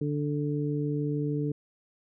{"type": "harmonic tone", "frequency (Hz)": 146.83, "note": "D3", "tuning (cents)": 0, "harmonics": [1, 2, 3], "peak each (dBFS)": [-29, -31, -34], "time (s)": [0.01, 1.52], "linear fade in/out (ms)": 5, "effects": []}